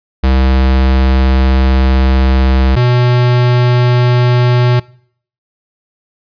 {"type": "tone pair in turn", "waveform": "square", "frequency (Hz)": [65.41, 122.94], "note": ["C2", "B2"], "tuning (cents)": [0, -7], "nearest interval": "major seventh", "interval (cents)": 1093, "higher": "second", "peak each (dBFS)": -8, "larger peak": "neither", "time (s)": [[0.23, 2.76], [2.76, 4.8]], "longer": "first", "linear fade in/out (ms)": 10, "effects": ["noise-tail reverb RT60 0.6 s tail -23 dB re dry", "resampled to 11025 Hz"]}